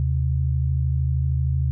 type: tone pair together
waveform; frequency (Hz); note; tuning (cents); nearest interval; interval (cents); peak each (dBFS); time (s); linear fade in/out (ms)
sine; 77.78 / 130.81; D#2 / C3; 0 / 0; major sixth; 900; -21 / -22; 0-1.71; 0
effects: none